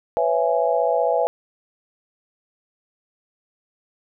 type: chord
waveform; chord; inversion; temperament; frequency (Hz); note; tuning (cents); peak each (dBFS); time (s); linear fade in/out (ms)
sine; C# minor seventh; third; just; 498.9 / 554.4 / 665.2 / 831.5; B4 / C#5 / E5 / G#5; +17 / 0 / +16 / +2; -22 / -24 / -21 / -24; 0.17-1.27; 0
effects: none